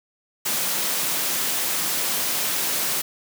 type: high-pass noise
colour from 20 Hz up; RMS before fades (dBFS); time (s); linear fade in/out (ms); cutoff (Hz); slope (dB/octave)
white; -24; 0.45-3.02; 10; 130; 24
effects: none